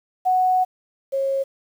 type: tone pair in turn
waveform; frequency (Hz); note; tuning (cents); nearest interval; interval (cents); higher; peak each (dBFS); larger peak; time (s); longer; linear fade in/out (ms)
sine; 740 / 543.3; F#5 / C#5; 0 / -35; perfect fourth; 535; first; -15 / -19; first; 0.25-0.65 / 1.12-1.44; first; 20
effects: 8-bit